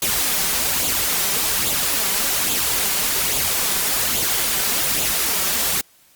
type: noise with flanger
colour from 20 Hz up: white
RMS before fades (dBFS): -20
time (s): 0.02-5.81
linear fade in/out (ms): 2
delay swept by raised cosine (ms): 0.27 to 5.27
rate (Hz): 1.2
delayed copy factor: +0.5
effects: white hiss -54 dBFS RMS until 6.15 s + Opus 48 kbps